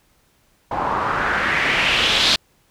white noise with low-pass filter sweep, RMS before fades -19 dBFS, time 0.71-2.36 s, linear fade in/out 5 ms, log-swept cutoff 850 to 4200 Hz, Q 2.9, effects pink hiss -60 dBFS RMS until 2.7 s

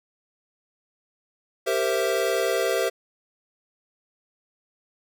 square chord, C dominant seventh, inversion second, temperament equal with one note detuned, 392 / 462.4 / 523.3 / 659.3 Hz, G4 / Bb4 / C5 / E5, 0 / -14 / 0 / 0 cents, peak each -28 dBFS, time 1.66-2.9 s, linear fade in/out 20 ms, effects none

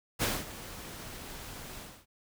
pink noise with ADSR envelope, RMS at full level -28 dBFS, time 0.19-2.06 s, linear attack 31 ms, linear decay 220 ms, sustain -16 dB, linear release 280 ms, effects none

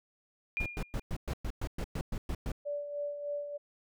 sine tone with exponential decay, 2417 Hz, D7, 49 cents sharp, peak -29 dBFS, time 0.57-1.02 s, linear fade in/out 0 ms, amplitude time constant 97 ms
brown noise bursts, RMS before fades -34 dBFS, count 12, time 0.6-2.518 s, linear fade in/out 2 ms, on 59 ms, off 110 ms
sine tone with tremolo, 580 Hz, D5, 22 cents flat, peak -32 dBFS, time 2.65-3.58 s, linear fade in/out 20 ms, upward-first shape sine, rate 3.3 Hz, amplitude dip 55%
effects none

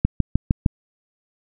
click train, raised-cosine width 5 ms, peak -3 dBFS, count 5, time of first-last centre 0.05-0.662 s, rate 6.54 Hz, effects none

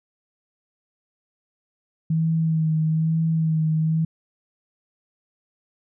sine tone with vibrato, 159.8 Hz, D#3, 47 cents sharp, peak -18 dBFS, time 2.1-4.05 s, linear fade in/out 5 ms, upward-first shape sine, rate 1.1 Hz, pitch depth 27 cents each way, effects none

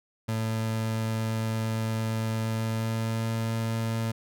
30% pulse tone with pitch glide, 111.4 to 113.09 Hz, A2 to A2, +22 to +48 cents, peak -24 dBFS, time 0.28-4.12 s, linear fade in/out 10 ms, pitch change +26 cents, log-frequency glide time 2.35-3.49 s, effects none

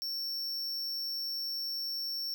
square tone, 5450 Hz, F8, 43 cents flat, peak -34 dBFS, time 0.02-2.34 s, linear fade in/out 0 ms, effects none

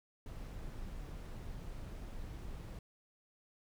brown noise, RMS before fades -45 dBFS, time 0.26-2.79 s, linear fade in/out 2 ms, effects none

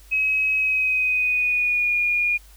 sine tone with pitch glide, 2550 to 2433 Hz, D#7 to D#7, +42 to -39 cents, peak -18 dBFS, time 0.11-2.38 s, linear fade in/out 20 ms, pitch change -81 cents, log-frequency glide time 0.58-1.97 s, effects added 50 Hz sine -46 dBFS peak until 2.56 s + white hiss -53 dBFS RMS until 2.56 s

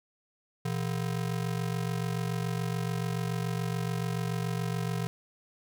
square ring-modulated tone, 144.2 Hz, D3, 31 cents flat, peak -27 dBFS, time 0.65-5.07 s, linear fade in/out 0 ms, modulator 23.5 Hz, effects none

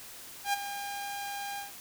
sawtooth tone with ADSR envelope, 805 Hz, G5, 46 cents sharp, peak -21 dBFS, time 0.44-1.72 s, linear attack 93 ms, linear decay 18 ms, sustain -11 dB, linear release 140 ms, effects white hiss -47 dBFS RMS until 1.8 s

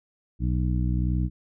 harmonic tone, 61.74 Hz, B1, in tune, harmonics 1 / 2 / 3 / 4 / 5, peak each -24 / -27 / -30 / -38 / -35 dBFS, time 0.39-1.3 s, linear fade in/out 50 ms, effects none

